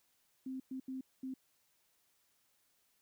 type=tone bursts at uneven times; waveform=sine; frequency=261.7 Hz; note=C4; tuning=in tune; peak=-39 dBFS; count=4; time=0.46-0.6 / 0.71-0.8 / 0.88-1.01 / 1.23-1.34 s; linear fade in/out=5 ms; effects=white hiss -75 dBFS RMS until 3.01 s